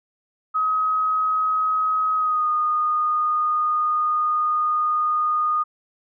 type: tone with pitch glide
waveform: sine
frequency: 1268 to 1229.1 Hz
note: D#6 to D#6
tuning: +32 to -22 cents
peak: -18 dBFS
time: 0.54-5.64 s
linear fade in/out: 20 ms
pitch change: -54 cents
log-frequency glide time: 2.15-2.49 s
effects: none